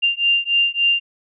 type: beating tone pair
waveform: sine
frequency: 2788 / 2791.5 Hz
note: F7 / F7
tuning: -4 / -1 cents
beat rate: 3.5 Hz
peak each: -18 dBFS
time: 0.02-1 s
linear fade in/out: 20 ms
effects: none